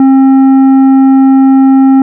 sine tone with tanh clipping, 267.6 Hz, C4, 39 cents sharp, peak -3 dBFS, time 0-2.02 s, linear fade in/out 2 ms, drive 8 dB, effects none

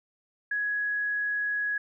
sine tone, 1672 Hz, G#6, 11 cents sharp, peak -26 dBFS, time 0.51-1.78 s, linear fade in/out 5 ms, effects none

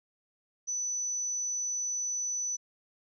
sine tone, 5980 Hz, F#8, 17 cents sharp, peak -30 dBFS, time 0.67-2.57 s, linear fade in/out 20 ms, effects none

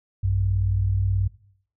sine tone pair together, 57.9 / 96.5 Hz, A#1 / G2, -11 / -27 cents, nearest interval major sixth, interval 884 cents, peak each -26 / -20 dBFS, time 0.23-1.28 s, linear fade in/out 10 ms, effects noise-tail reverb RT60 0.6 s tail -19 dB re dry

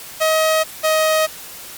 sawtooth tone pair in turn, 633 / 629 Hz, D#5 / D#5, +30 / +19 cents, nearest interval unison, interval 11 cents, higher first, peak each -10 dBFS, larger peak neither, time 0.2-0.64 / 0.83-1.27 s, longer neither, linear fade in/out 20 ms, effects white hiss -35 dBFS RMS until 1.77 s + Opus 48 kbps

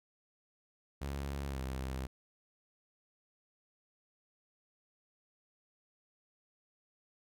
sawtooth tone with pitch glide, 69.6 to 65.69 Hz, C#2 to C2, +8 to +7 cents, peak -33 dBFS, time 1.01-2.07 s, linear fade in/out 10 ms, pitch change -101 cents, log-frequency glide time 1.48-1.59 s, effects none

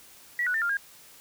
sine tone with pitch steps, 1935 / 1474 / 1794 / 1399 / 1622 Hz, B6 / F#6 / A6 / F6 / G#6, -36 / -7 / +33 / +3 / -41 cents, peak -24 dBFS, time 0.39-0.77 s, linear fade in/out 2 ms, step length 76 ms, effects white hiss -52 dBFS RMS until 1.2 s

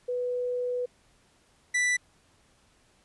sine / 45% pulse tone pair in turn, 493.9 / 1975.6 Hz, B4 / B6, 0 / 0 cents, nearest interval 2 octaves, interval 2400 cents, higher second, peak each -27 / -23 dBFS, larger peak second, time 0.08-0.86 / 1.74-1.97 s, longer first, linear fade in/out 10 ms, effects pink hiss -64 dBFS RMS until 3.04 s + resampled to 24000 Hz

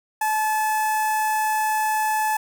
sawtooth tone with notch filter, 864 Hz, A5, 32 cents flat, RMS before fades -22 dBFS, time 0.21-2.37 s, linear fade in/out 5 ms, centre 3900 Hz, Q 0.62, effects none

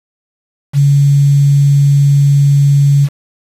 sine tone with quantisation, 141.4 Hz, C#3, 35 cents sharp, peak -5 dBFS, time 0.73-3.09 s, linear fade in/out 50 ms, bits 5, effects resampled to 32000 Hz

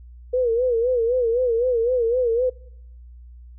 sine tone with vibrato, 481.4 Hz, B4, 44 cents flat, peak -17 dBFS, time 0.33-2.5 s, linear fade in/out 10 ms, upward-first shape sine, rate 3.9 Hz, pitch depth 110 cents each way, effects noise-tail reverb RT60 0.8 s tail -26 dB re dry + added 60 Hz sine -40 dBFS peak until 3.58 s

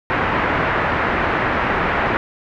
white low-pass noise, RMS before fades -19 dBFS, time 0.1-2.17 s, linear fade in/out 0 ms, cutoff 1900 Hz, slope 24 dB/octave, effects none

